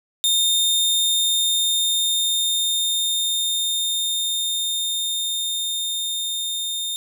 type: tone with level ramp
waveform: sawtooth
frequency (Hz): 3643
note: A#7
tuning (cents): -41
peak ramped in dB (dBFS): -13 to -21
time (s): 0.24-6.96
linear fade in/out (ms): 0
effects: none